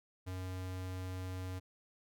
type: tone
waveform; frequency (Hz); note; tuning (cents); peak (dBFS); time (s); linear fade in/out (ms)
square; 92.5; F#2; 0; -40; 0.26-1.6; 20
effects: none